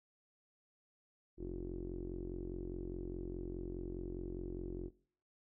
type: tone with low-pass filter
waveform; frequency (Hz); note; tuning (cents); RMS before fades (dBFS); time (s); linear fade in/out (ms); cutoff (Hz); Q
sawtooth; 44.86; F1; +47; -43; 1.37-4.91; 50; 350; 9.6
effects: noise-tail reverb RT60 0.6 s tail -24 dB re dry